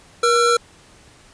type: tone pair together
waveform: square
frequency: 475.9 / 1346 Hz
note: A#4 / E6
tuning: +36 / +36 cents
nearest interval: octave + tritone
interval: 1800 cents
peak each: -17 dBFS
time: 0.23-0.57 s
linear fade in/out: 5 ms
effects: pink hiss -49 dBFS RMS until 1.33 s + resampled to 22050 Hz